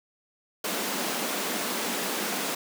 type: high-pass noise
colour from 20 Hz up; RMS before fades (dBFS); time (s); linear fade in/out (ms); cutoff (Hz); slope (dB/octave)
pink; -30; 0.64-2.55; 5; 190; 48
effects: none